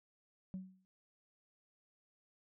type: tone with exponential decay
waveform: sine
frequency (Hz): 187.5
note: F#3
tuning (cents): +23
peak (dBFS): -36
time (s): 0.54-0.85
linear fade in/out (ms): 0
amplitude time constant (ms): 66
effects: tanh soft clip ceiling -37 dBFS